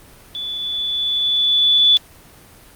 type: tone with level ramp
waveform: sine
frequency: 3461 Hz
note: A7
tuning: 29 cents flat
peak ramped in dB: -24 to -8 dBFS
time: 0.35-1.97 s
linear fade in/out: 0 ms
effects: pink hiss -45 dBFS RMS until 2.75 s + Opus 32 kbps